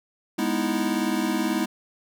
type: chord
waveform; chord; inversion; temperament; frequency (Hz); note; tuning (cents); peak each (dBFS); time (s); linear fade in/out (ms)
square; E major seventh; first; equal; 207.7 / 246.9 / 311.1 / 329.6; G#3 / B3 / D#4 / E4; 0 / 0 / 0 / 0; -29; 0.38-1.66; 10
effects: none